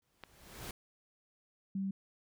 pink noise with exponential growth, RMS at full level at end -42 dBFS, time 0.02-0.71 s, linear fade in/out 2 ms, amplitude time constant 150 ms
click, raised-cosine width 0.3 ms, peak -29 dBFS, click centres 0.237 s
sine tone, 194 Hz, G3, 18 cents flat, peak -33 dBFS, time 1.75-1.91 s, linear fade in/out 5 ms
effects none

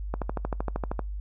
click train, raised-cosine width 1 ms, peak -15 dBFS, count 12, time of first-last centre 0.14-0.993 s, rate 12.9 Hz, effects noise-tail reverb RT60 0.2 s tail -25 dB re dry + added 50 Hz sine -31 dBFS peak until 1.2 s

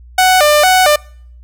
sawtooth tone with vibrato, 666 Hz, E5, 18 cents sharp, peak -3 dBFS, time 0.18-0.96 s, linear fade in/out 5 ms, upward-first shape square, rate 2.2 Hz, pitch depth 190 cents each way, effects noise-tail reverb RT60 0.6 s tail -26 dB re dry + added 60 Hz sine -35 dBFS peak until 1.43 s

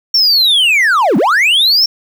triangle linear two-way sweep, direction down then up, 5540 to 169.3 to 5540 Hz, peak -6 dBFS, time 0.14-1.86 s, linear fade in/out 5 ms, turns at 1.17 s, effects 7-bit

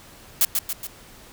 blue noise with echo, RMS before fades -17 dBFS, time 0.41-0.45 s, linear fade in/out 2 ms, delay 140 ms, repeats 3, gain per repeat -5 dB, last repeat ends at 0.87 s, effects pink hiss -47 dBFS RMS until 1.32 s

